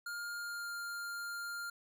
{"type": "tone with pitch glide", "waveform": "square", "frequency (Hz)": [1411, 1400.4], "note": ["F6", "F6"], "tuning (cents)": [17, 4], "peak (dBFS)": -40, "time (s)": [0.06, 1.7], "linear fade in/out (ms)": 5, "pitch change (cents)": -13, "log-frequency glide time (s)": [0.38, 0.72], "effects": []}